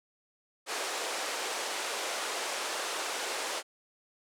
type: band-pass noise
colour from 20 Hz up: pink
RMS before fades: -35 dBFS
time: 0.66-3.63 s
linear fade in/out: 50 ms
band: 420 to 9500 Hz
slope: 24 dB/octave
effects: none